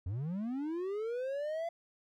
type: linear sweep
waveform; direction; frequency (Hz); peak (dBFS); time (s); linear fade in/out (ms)
triangle; up; 82.6 to 684; -32; 0.06-1.69; 5
effects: none